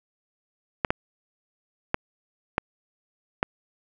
clicks, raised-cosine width 0.5 ms, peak -6 dBFS, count 5, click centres 0.848 / 0.905 / 1.944 / 2.581 / 3.429 s, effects none

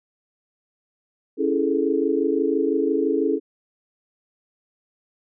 sine chord, A major seventh, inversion first, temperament equal with one note detuned, 277.2 / 329.6 / 414.1 / 440 Hz, C#4 / E4 / G#4 / A4, 0 / 0 / -5 / 0 cents, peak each -24 dBFS, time 1.37-3.4 s, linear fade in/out 50 ms, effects none

